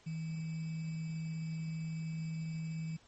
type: tone with sample-and-hold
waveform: sine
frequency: 160.7 Hz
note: E3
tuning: 44 cents flat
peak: -36 dBFS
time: 0.06-2.97 s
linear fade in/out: 10 ms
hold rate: 2450 Hz
effects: pink hiss -64 dBFS RMS until 3.07 s + MP3 32 kbps